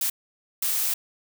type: noise bursts at uneven times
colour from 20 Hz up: blue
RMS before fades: -25 dBFS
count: 2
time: 0.01-0.1 / 0.62-0.94 s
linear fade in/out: 5 ms
effects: none